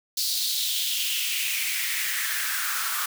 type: noise with high-pass filter sweep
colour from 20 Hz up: white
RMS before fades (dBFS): -27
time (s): 0.17-3.06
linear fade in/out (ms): 5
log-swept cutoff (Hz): 4500 to 1200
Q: 3.9
effects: none

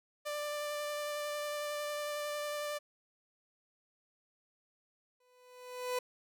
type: tone with vibrato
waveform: sawtooth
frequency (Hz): 591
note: D5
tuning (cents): +11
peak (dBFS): -32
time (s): 0.25-2.79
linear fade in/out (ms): 20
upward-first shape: sine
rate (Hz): 11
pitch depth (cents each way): 10
type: tone with exponential growth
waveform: 30% pulse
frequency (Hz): 498.9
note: B4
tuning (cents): +17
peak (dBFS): -28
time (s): 5.2-5.99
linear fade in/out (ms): 5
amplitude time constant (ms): 170
effects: none

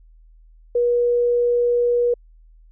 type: tone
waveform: sine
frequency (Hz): 481.6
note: B4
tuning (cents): -44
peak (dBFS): -15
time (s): 0.75-2.14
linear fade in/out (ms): 5
effects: added 40 Hz sine -46 dBFS peak until 2.71 s

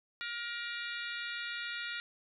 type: harmonic tone with a mistuned harmonic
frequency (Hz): 472.8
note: A#4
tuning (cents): +24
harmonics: 3 / 4 / 5 / 6 / 7 / 8 / 9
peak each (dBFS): -41 / -43 / -45 / -47 / -48 / -49 / -50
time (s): 0.21-2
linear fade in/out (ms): 0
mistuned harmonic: 7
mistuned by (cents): +73
effects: none

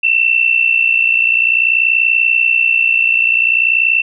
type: tone with amplitude modulation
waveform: sine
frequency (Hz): 2685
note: E7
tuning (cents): +31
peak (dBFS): -6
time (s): 0.03-4.02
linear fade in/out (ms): 10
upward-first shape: sine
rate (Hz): 60.5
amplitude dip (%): 75
effects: none

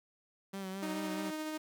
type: tone with vibrato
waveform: sawtooth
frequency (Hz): 192.1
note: G3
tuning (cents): -35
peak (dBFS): -35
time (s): 0.53-1.31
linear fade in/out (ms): 10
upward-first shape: sine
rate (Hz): 4.7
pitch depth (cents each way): 39
type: tone with tremolo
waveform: sawtooth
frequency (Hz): 310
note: D#4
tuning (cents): -6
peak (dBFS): -32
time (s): 0.82-1.58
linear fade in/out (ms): 10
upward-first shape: sine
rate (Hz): 14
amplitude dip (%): 25
effects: 10-bit

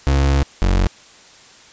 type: tone pair in turn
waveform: 35% pulse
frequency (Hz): 69.1 / 46.12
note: C#2 / F#1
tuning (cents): -5 / -5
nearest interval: perfect fifth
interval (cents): 700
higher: first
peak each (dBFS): -11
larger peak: neither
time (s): 0.07-0.43 / 0.62-0.87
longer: first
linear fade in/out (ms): 0
effects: white hiss -45 dBFS RMS until 1.72 s + resampled to 16000 Hz

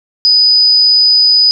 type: tone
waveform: sine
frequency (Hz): 4979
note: D#8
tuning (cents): 0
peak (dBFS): -5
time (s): 0.25-1.51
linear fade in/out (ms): 0
effects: none

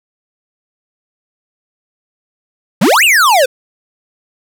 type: exponential two-way sweep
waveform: square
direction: up then down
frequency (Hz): 159.5 to 2960 to 486.2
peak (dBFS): -7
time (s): 2.81-3.46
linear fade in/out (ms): 10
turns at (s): 3.04
effects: none

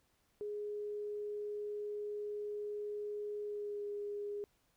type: tone with pitch glide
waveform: sine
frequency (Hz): 416 to 410.5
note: G#4 to G#4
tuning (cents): +3 to -20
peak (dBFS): -38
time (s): 0.41-4.44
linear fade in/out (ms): 0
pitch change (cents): -23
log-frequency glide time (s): 3.43-3.85
effects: pink hiss -75 dBFS RMS until 4.76 s

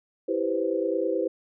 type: chord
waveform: sine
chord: C major seventh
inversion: first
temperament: equal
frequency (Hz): 329.6 / 392 / 493.9 / 523.3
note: E4 / G4 / B4 / C5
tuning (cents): 0 / 0 / 0 / 0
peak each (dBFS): -29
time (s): 0.28-1.28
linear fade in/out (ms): 10
effects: none

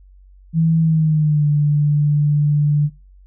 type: tone with pitch glide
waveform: sine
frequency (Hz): 162.6 to 147.39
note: E3 to D3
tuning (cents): -23 to +7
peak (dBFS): -12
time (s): 0.53-2.9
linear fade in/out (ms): 50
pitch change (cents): -170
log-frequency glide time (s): 0.8-1.46
effects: noise-tail reverb RT60 0.3 s tail -22 dB re dry + added 47 Hz sine -43 dBFS peak until 3.26 s

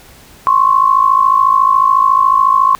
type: tone pair together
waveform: sine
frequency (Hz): 1051 / 1105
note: C6 / C#6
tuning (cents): +7 / -6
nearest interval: minor second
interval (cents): 87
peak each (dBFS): -10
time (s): 0.47-2.75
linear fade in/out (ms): 0
effects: pink hiss -41 dBFS RMS until 2.79 s

